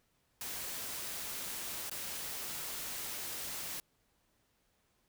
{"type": "noise with dropouts", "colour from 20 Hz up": "white", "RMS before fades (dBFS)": -41, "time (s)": [0.41, 3.8], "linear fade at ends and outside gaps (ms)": 1, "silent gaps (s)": [1.897, 1.914], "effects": ["pink hiss -75 dBFS RMS until 5.08 s"]}